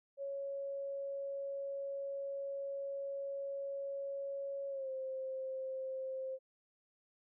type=tone with pitch glide; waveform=sine; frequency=554.4 to 526.6 Hz; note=C#5 to C5; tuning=0 to +11 cents; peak=-38 dBFS; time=0.17-6.39 s; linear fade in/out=50 ms; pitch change=-89 cents; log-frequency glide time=4.69-4.9 s; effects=none